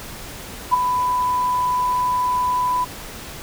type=tone with ADSR envelope; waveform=sine; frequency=996 Hz; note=B5; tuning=14 cents sharp; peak=-9 dBFS; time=0.71-2.85 s; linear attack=28 ms; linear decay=13 ms; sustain=-8 dB; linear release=16 ms; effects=pink hiss -35 dBFS RMS until 3.42 s